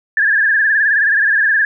sine tone with vibrato, 1692 Hz, G#6, 32 cents sharp, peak -10 dBFS, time 0.17-1.65 s, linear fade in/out 2 ms, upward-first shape sine, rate 19 Hz, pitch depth 91 cents each way, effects none

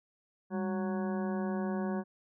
harmonic tone with a mistuned harmonic, 185 Hz, F#3, in tune, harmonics 1 / 2 / 3 / 4 / 5 / 6 / 8 / 9, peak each -32 / -38 / -42 / -44 / -46 / -48 / -50 / -51 dBFS, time 0.5-2.04 s, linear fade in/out 50 ms, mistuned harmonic 1, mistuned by +120 cents, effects none

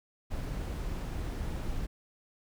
brown noise, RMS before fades -35 dBFS, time 0.3-1.87 s, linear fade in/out 20 ms, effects none

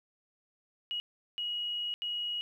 sine tone bursts at uneven times, 2900 Hz, F#7, 35 cents flat, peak -32 dBFS, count 3, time 0.91-1 / 1.38-1.94 / 2.02-2.41 s, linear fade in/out 0 ms, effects 11-bit

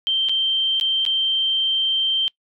sine tone with dropouts, 3136 Hz, G7, in tune, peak -17 dBFS, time 0.07-2.28 s, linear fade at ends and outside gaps 0 ms, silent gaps 0.287-0.294 / 0.799-0.811 / 1.052-1.063 s, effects noise-tail reverb RT60 0.1 s tail -23 dB re dry

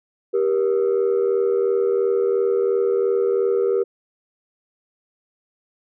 sine tone pair together, 392.2 / 475.1 Hz, G4 / A#4, +1 / +33 cents, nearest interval minor third, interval 332 cents, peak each -17 / -18 dBFS, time 0.33-3.84 s, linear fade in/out 20 ms, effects tanh soft clip ceiling -13 dBFS

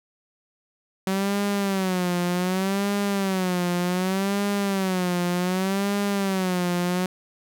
sawtooth tone with vibrato, 188.9 Hz, F#3, 36 cents sharp, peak -18 dBFS, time 1.07-7.06 s, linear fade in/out 2 ms, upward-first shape sine, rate 0.66 Hz, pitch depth 120 cents each way, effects none

